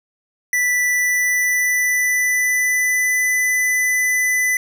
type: tone with pitch glide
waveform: square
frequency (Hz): 1975.5 to 2001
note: B6 to B6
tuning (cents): 0 to +22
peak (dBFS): -16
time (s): 0.53-4.57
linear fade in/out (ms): 2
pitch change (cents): +22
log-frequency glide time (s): 0.87-3.26
effects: none